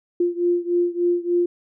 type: beating tone pair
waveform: sine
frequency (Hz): 348.4 / 351.8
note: F4 / F4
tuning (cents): -4 / +13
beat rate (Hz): 3.4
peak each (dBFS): -20 / -22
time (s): 0.2-1.46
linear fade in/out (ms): 5
effects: none